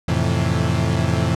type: chord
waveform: 35% pulse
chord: F major seventh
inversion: none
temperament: equal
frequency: 87.31 / 110 / 130.81 / 164.81 Hz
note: F2 / A2 / C3 / E3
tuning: 0 / 0 / 0 / 0 cents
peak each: -21 dBFS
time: 0.08-1.35 s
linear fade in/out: 5 ms
effects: low-pass 8000 Hz 12 dB/octave